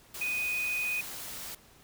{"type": "tone in noise", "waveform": "sine", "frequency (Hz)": 2489, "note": "D#7", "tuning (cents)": 0, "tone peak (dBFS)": -29, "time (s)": [0.21, 1.01], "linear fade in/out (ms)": 5, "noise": "white", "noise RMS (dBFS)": -41, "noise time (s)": [0.14, 1.55], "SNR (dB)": 9, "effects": ["pink hiss -58 dBFS RMS until 1.83 s"]}